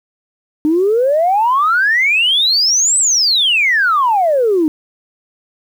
sine exponential two-way sweep, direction up then down, 296.7 to 8170 to 296.7 Hz, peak -9 dBFS, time 0.65-4.68 s, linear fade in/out 0 ms, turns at 2.98 s, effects tanh soft clip ceiling -5 dBFS + 7-bit

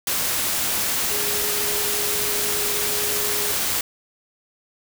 sine tone in noise, 415.3 Hz, G#4, in tune, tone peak -31 dBFS, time 1.11-3.52 s, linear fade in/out 2 ms, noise white, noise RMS -23 dBFS, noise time 0.07-3.81 s, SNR -11 dB, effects none

